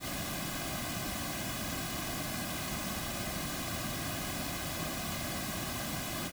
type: noise with comb filter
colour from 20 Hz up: pink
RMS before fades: -37 dBFS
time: 0-6.32 s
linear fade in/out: 50 ms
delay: 2.2 ms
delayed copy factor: -0.75
effects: none